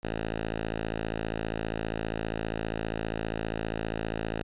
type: tone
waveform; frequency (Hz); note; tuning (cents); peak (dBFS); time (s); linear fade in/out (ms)
5% pulse; 55; A1; 0; -19; 0.03-4.43; 5
effects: resampled to 8000 Hz